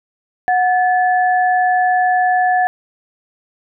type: tone pair together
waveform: sine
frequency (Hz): 733 / 1731.3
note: F#5 / A6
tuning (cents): -16 / -28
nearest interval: octave + minor third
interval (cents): 1488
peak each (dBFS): -12 / -19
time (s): 0.48-2.67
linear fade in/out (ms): 0
effects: none